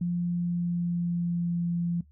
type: tone with pitch glide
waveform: sine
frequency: 174.5 to 171.9 Hz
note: F3 to F3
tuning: -1 to -27 cents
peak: -25 dBFS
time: 0.01-2.01 s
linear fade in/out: 5 ms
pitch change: -26 cents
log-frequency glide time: 0.12-1.68 s
effects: noise-tail reverb RT60 0.1 s tail -17 dB re dry + added 74 Hz sine -54 dBFS peak until 2.11 s